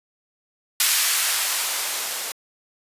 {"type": "noise with band-pass filter sweep", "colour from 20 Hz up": "violet", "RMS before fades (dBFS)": -23, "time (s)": [0.8, 2.32], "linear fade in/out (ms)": 2, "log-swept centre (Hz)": [1600, 420], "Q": 0.77, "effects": ["resampled to 32000 Hz"]}